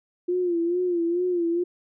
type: tone with vibrato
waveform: sine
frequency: 349.2 Hz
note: F4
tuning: in tune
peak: -21 dBFS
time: 0.28-1.64 s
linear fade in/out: 10 ms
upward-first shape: sine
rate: 2.3 Hz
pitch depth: 72 cents each way
effects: none